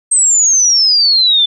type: exponential sweep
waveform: sine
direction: down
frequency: 8372 to 3477 Hz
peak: -7 dBFS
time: 0.11-1.46 s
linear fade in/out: 10 ms
effects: none